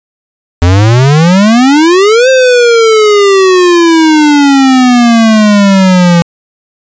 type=exponential two-way sweep; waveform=square; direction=up then down; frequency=84.4 to 529 to 168.9 Hz; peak=-3 dBFS; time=0.62-6.22 s; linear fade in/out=0 ms; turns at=2.29 s; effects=resampled to 16000 Hz